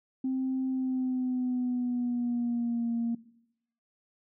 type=tone with pitch glide; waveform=sine; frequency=261.6 to 233.1 Hz; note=C4 to A#3; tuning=0 to 0 cents; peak=-26 dBFS; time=0.24-3.15 s; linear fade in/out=5 ms; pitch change=-200 cents; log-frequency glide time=0.68-2.91 s; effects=noise-tail reverb RT60 0.8 s tail -20 dB re dry + tanh soft clip ceiling -23 dBFS